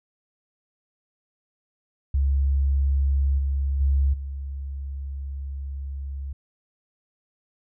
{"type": "tone with level steps", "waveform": "sine", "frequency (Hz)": 68.8, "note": "C#2", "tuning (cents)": -12, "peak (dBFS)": [-18, -21, -17, -29], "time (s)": [2.14, 6.33], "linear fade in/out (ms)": 5, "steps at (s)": [3.38, 3.8, 4.13], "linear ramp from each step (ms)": 10, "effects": []}